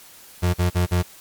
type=tone bursts; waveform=35% pulse; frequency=89 Hz; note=F2; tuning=33 cents sharp; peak=-15 dBFS; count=4; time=0.42-1.029 s; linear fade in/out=20 ms; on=120 ms; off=43 ms; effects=white hiss -46 dBFS RMS until 1.2 s + MP3 96 kbps